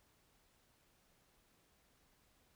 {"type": "silence", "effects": ["pink hiss -73 dBFS RMS until 2.55 s"]}